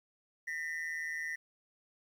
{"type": "ring-modulated tone", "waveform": "triangle", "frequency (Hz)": 1900, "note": "A#6", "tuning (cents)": 33, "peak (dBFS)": -31, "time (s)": [0.47, 1.36], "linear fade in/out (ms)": 10, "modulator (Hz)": 79.4, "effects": ["11-bit"]}